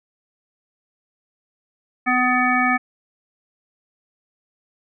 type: harmonic tone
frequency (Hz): 250.8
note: B3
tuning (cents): +27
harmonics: 1 / 3 / 5 / 7 / 9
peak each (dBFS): -22 / -22 / -22 / -22 / -22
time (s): 2.06-2.78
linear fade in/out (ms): 20
effects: none